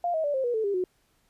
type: tone with pitch steps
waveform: sine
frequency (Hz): 698.5 / 636.8 / 580.6 / 529.4 / 482.6 / 440 / 401.2 / 365.8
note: F5 / D#5 / D5 / C5 / B4 / A4 / G4 / F#4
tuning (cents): 0 / +40 / -20 / +20 / -40 / 0 / +40 / -20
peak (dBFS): -24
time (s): 0.04-0.84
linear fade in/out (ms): 2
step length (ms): 100
effects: pink hiss -68 dBFS RMS until 1.29 s + resampled to 32000 Hz

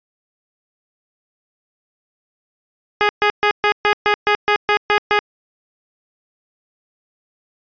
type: tone bursts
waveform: 10% pulse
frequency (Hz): 415.3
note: G#4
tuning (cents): 0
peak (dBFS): -4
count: 11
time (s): 3.01-5.19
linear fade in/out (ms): 0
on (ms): 80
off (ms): 130
effects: resampled to 11025 Hz

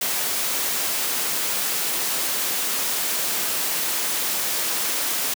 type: noise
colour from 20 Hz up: white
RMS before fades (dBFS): -24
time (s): 0.01-5.34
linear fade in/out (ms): 5
effects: high-pass 200 Hz 12 dB/octave

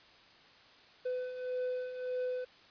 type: beating tone pair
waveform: triangle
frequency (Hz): 502 / 503.7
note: B4 / B4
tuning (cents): +28 / +34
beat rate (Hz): 1.7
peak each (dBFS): -40 / -33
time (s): 1.05-2.45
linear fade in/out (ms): 10
effects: white hiss -59 dBFS RMS until 2.7 s + resampled to 11025 Hz

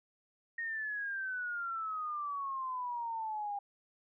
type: exponential sweep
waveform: sine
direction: down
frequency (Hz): 1864.7 to 801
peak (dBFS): -35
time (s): 0.58-3.59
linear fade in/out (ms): 5
effects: none

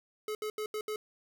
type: tone bursts at uneven times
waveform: square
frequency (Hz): 427.4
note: G#4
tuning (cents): +50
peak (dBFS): -34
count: 5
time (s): 0.28-0.35 / 0.42-0.5 / 0.58-0.66 / 0.74-0.81 / 0.88-0.96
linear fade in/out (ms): 2
effects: none

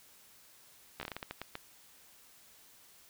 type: slowing click train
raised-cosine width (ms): 0.3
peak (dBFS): -23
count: 11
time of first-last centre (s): 1-1.554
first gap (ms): 13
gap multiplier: 1.3
effects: white hiss -60 dBFS RMS until 3.09 s

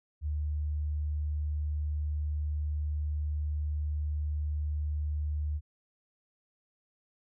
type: tone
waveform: sine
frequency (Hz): 75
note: D2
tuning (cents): +37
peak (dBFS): -29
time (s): 0.21-5.61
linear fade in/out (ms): 50
effects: none

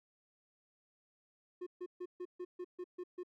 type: tone bursts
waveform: triangle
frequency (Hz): 359.2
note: F4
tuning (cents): +49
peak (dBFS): -38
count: 9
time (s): 1.61-3.234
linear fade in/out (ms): 10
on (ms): 56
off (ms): 140
effects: none

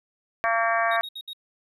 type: harmonic tone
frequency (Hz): 228.2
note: A#3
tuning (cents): -37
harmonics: 3 / 4 / 5 / 6 / 7 / 8 / 9 / 10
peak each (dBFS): -24 / -34 / -26 / -36 / -28 / -29 / -39 / -34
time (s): 0.44-1.01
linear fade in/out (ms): 0
type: tone bursts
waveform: triangle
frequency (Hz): 3762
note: A#7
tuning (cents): +15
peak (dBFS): -32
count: 4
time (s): 0.91-1.333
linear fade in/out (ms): 5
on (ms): 57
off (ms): 65
effects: none

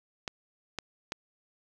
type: clicks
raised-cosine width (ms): 0.2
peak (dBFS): -16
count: 3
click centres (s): 0.278 / 0.787 / 1.121
effects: none

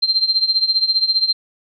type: tone with tremolo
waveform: sine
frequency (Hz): 4150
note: C8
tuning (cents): -15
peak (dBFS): -10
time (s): 0.02-1.33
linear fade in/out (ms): 10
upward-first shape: triangle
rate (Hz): 15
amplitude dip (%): 90
effects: none

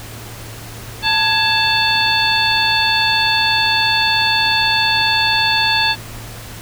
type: harmonic tone with a mistuned harmonic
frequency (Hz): 884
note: A5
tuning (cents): +8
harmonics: 1 / 2 / 3 / 4 / 5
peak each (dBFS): -19 / -19 / -19 / -19 / -19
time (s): 1.02-5.96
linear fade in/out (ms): 50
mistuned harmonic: 2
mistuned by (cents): -100
effects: added 112 Hz sine -34 dBFS peak until 6.61 s + pink hiss -34 dBFS RMS until 6.61 s

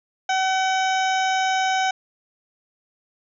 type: harmonic tone with a mistuned harmonic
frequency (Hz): 758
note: F#5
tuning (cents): +42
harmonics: 1 / 2 / 3 / 4 / 5 / 7 / 8 / 9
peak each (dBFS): -20 / -26 / -30 / -32 / -34 / -37 / -38 / -39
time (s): 0.29-1.91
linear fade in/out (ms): 5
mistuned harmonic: 9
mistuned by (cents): -29
effects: none

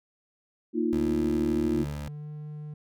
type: chord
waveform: sine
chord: Bb suspended fourth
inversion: none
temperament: equal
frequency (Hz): 233.1 / 311.1 / 349.2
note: Bb3 / Eb4 / F4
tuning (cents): 0 / 0 / 0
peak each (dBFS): -28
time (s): 0.73-1.86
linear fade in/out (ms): 50
type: tone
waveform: 20% pulse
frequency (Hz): 73.42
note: D2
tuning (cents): 0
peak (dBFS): -29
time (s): 0.93-2.08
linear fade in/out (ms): 0
type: tone with pitch glide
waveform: triangle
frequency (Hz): 143.3 to 150.51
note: D3 to D3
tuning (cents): -42 to +43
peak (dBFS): -34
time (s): 1.64-2.74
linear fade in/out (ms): 5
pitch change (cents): +85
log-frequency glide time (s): 1.83-2.25
effects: none

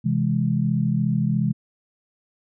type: chord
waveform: sine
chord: C augmented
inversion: none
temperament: equal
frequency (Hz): 130.81 / 164.81 / 207.7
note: C3 / E3 / G#3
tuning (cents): 0 / 0 / 0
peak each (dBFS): -23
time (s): 0.04-1.53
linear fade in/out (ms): 20
effects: none

